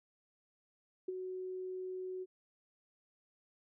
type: tone with ADSR envelope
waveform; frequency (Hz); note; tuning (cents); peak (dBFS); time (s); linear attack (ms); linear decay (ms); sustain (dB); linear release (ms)
sine; 370.9; F#4; +4; -33; 1.08-2.26; 7; 21; -6; 37
effects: none